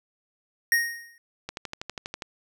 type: tone with exponential decay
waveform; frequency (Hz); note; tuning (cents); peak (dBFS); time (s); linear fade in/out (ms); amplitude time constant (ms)
square; 1864.7; A#6; 0; -17; 0.72-1.18; 1; 100
type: click train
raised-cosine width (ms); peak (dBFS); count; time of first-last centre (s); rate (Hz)
0.2; -16; 10; 1.49-2.222; 12.3
effects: none